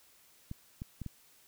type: clicks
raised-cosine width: 5 ms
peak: -27 dBFS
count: 4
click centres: 0.514 / 0.819 / 1.017 / 1.063 s
effects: white hiss -63 dBFS RMS until 1.47 s